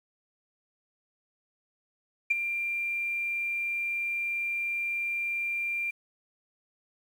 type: tone with ADSR envelope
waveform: sine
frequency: 2379 Hz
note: D7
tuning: 22 cents sharp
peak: -18 dBFS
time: 2.3-5.91 s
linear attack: 11 ms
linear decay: 20 ms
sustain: -10 dB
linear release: 10 ms
effects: tanh soft clip ceiling -15 dBFS + 9-bit